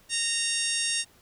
harmonic tone, 925 Hz, A#5, 14 cents flat, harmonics 2 / 3 / 4 / 5 / 6 / 7 / 8 / 9 / 10, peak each -36 / -33 / -33 / -39 / -31 / -36 / -40 / -34 / -33 dBFS, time 0.09-1.05 s, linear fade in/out 50 ms, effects pink hiss -59 dBFS RMS until 1.21 s

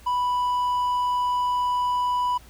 triangle tone, 987.8 Hz, B5, in tune, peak -19 dBFS, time 0.06-2.38 s, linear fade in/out 10 ms, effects added 60 Hz sine -48 dBFS peak until 2.49 s + pink hiss -52 dBFS RMS until 2.49 s

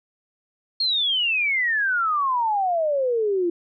sine exponential sweep, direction down, 4313 to 336.5 Hz, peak -19 dBFS, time 0.8-3.5 s, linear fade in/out 5 ms, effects none

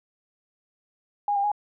sine tone with pitch steps, 820 / 800 / 829 Hz, G#5 / G5 / G#5, -22 / +35 / -3 cents, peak -21 dBFS, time 1.28-1.517 s, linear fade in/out 2 ms, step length 79 ms, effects none

